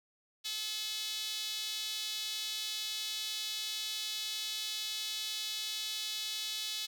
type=tone with high-pass filter; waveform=sawtooth; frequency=430.5 Hz; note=A4; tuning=38 cents flat; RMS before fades=-38 dBFS; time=0.44-6.87 s; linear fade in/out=20 ms; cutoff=3700 Hz; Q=3.1; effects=none